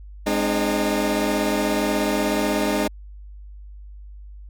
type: chord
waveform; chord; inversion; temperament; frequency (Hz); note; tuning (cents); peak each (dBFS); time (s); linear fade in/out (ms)
20% pulse; Ab major; none; equal with one note detuned; 207.7 / 261.6 / 303.3; Ab3 / C4 / Eb4; 0 / 0 / -44; -19 / -22 / -18; 0.26-2.88; 10
effects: added 50 Hz sine -37 dBFS peak until 4.49 s